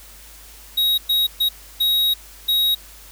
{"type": "tone bursts at uneven times", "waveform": "square", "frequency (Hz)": 3800, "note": "A#7", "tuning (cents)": 33, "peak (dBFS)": -16, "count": 5, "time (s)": [[0.77, 0.98], [1.09, 1.27], [1.4, 1.49], [1.8, 2.14], [2.48, 2.75]], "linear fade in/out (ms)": 10, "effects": ["added 50 Hz sine -45 dBFS peak until 3.11 s", "white hiss -44 dBFS RMS until 3.11 s"]}